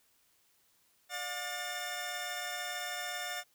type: tone cluster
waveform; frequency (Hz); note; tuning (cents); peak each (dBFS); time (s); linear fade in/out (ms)
15% pulse; 591 / 718 / 1786; D5 / F5 / A6; +11 / +48 / +25; -39 / -33 / -34; 1.09-3.44; 50
effects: white hiss -70 dBFS RMS until 3.54 s